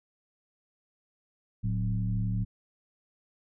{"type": "tone with frequency modulation", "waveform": "sine", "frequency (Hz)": 110, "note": "A2", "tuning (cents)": 0, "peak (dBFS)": -26, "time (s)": [1.63, 2.45], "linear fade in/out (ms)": 20, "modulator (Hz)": 72.1, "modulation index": 0.95, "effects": []}